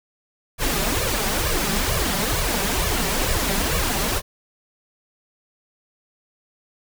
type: noise with flanger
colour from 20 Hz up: pink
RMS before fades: -22 dBFS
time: 0.58-4.22 s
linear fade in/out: 50 ms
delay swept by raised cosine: 1.7 to 5.2 ms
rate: 2.2 Hz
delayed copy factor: +1
effects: none